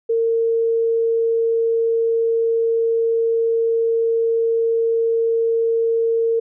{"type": "tone", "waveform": "sine", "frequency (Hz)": 457.2, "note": "A#4", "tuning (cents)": -34, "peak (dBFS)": -15, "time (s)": [0.09, 6.4], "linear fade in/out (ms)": 10, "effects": []}